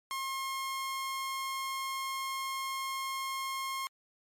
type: tone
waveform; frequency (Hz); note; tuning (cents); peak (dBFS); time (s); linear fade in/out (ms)
sawtooth; 1072; C6; +42; -30; 0.11-3.87; 0
effects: MP3 64 kbps